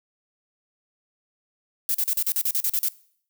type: noise bursts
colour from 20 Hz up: violet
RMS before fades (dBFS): -23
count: 11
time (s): 1.89-2.884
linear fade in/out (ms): 0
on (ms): 54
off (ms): 40
effects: noise-tail reverb RT60 0.6 s tail -21 dB re dry